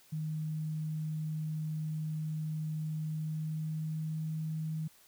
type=tone with pitch glide; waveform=sine; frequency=155.56 to 157.55 Hz; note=D#3 to D#3; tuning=0 to +22 cents; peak=-33 dBFS; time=0.12-4.88 s; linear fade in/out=10 ms; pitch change=+22 cents; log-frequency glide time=3.06-4.3 s; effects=white hiss -62 dBFS RMS until 5.07 s